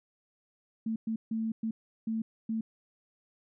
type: tone bursts at uneven times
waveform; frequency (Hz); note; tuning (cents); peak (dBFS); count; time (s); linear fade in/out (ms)
sine; 223; A3; +23; -29; 6; 0.86-0.96 / 1.07-1.16 / 1.31-1.52 / 1.63-1.71 / 2.07-2.22 / 2.49-2.61; 5
effects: none